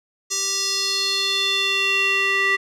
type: tone with band-pass filter sweep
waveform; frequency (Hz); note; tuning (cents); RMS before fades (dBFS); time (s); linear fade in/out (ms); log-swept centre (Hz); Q
square; 391.4; G4; -3; -21; 0.3-2.57; 20; 6200 to 2100; 3.9
effects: none